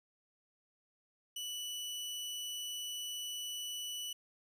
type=tone; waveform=sawtooth; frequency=2963 Hz; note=F#7; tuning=2 cents sharp; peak=-36 dBFS; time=1.36-4.13 s; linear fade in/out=5 ms; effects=resampled to 32000 Hz + 12-bit